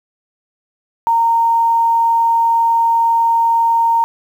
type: tone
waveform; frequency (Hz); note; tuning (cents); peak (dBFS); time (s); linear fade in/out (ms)
sine; 922; A#5; -19; -10; 1.07-4.04; 0
effects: 7-bit